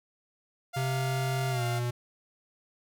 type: tone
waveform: sawtooth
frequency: 698.5 Hz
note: F5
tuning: in tune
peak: -30 dBFS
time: 0.73-1.8 s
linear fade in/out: 20 ms
type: tone with pitch glide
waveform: square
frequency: 130.81 to 121.35 Hz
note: C3 to B2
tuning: 0 to -30 cents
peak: -29 dBFS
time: 0.76-1.91 s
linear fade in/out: 10 ms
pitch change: -130 cents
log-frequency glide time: 1.5-1.63 s
effects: none